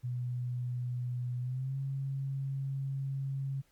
sine tone with pitch glide, 123.47 to 136.21 Hz, B2 to C#3, 0 to -30 cents, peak -32 dBFS, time 0.03-3.62 s, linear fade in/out 20 ms, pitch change +170 cents, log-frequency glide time 1.4-1.77 s, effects pink hiss -70 dBFS RMS until 3.71 s + MP3 96 kbps

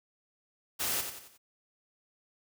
white noise with echo, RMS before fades -32 dBFS, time 0.79-1.02 s, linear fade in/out 20 ms, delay 90 ms, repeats 4, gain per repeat -7 dB, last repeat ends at 1.38 s, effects none

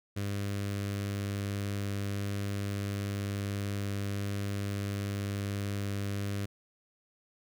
sawtooth tone with notch filter, 100.5 Hz, G2, 44 cents sharp, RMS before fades -34 dBFS, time 0.16-6.46 s, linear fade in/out 10 ms, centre 860 Hz, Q 1.4, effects none

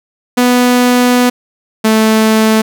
sawtooth tone pair in turn, 246.9 / 219.3 Hz, B3 / A3, 0 / -6 cents, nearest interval major second, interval 206 cents, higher first, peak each -3 dBFS, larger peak neither, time 0.37-1.3 / 1.84-2.62 s, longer first, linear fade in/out 10 ms, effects none

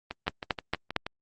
two click trains, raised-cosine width 0.3 ms, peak -18 / -9 dBFS, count 7 / 4, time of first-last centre 0.11-1.065 / 0.28-0.963 s, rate 6.28 / 4.39 Hz, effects Opus 24 kbps

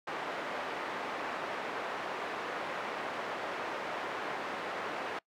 pink band-pass noise, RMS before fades -38 dBFS, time 0.07-5.19 s, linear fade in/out 5 ms, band 470 to 1900 Hz, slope 12 dB/octave, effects noise-tail reverb RT60 0.1 s tail -23 dB re dry

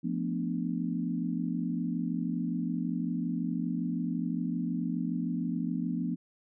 sine chord, B half-diminished seventh, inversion second, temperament equal, 174.61 / 220 / 246.9 / 293.7 Hz, F3 / A3 / B3 / D4, 0 / 0 / 0 / 0 cents, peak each -33 / -37 / -33 / -37 dBFS, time 0.03-6.16 s, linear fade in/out 20 ms, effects none

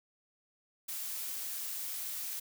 blue noise, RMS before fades -39 dBFS, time 0.88-2.4 s, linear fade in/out 10 ms, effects none

